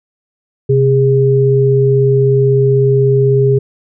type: tone pair together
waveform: sine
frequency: 130.81 / 408.6 Hz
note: C3 / G#4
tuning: 0 / -28 cents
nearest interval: octave + minor sixth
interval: 1972 cents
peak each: -10 dBFS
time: 0.69-3.59 s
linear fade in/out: 10 ms
effects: none